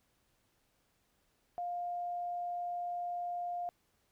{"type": "tone", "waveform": "sine", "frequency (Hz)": 704, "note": "F5", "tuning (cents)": 14, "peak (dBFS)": -35, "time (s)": [1.58, 3.69], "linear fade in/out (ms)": 0, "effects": ["pink hiss -75 dBFS RMS until 4.11 s"]}